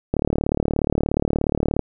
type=click train; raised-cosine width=2 ms; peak=-6 dBFS; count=62; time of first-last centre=0.14-1.793 s; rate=36.9 Hz; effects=none